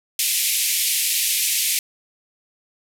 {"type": "band-pass noise", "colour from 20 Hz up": "white", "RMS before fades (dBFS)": -21, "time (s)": [0.19, 1.79], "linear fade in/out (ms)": 2, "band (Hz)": [2100, 14000], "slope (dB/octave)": 48, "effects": []}